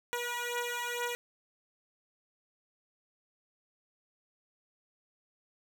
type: beating tone pair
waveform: 10% pulse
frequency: 481.2 / 483.4 Hz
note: B4 / B4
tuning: -45 / -37 cents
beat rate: 2.2 Hz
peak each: -27 / -29 dBFS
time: 0.13-1.15 s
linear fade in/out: 0 ms
effects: none